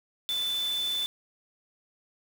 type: tone in noise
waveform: sine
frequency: 3511 Hz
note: A7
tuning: 4 cents flat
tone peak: -27 dBFS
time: 0.29-1.06 s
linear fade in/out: 0 ms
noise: white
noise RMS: -41 dBFS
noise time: 0.29-1.06 s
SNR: +11 dB
effects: none